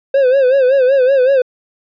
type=tone with vibrato; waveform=triangle; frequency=527 Hz; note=C5; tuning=12 cents sharp; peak=-6 dBFS; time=0.14-1.42 s; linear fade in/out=5 ms; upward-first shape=sine; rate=5.3 Hz; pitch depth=99 cents each way; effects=resampled to 11025 Hz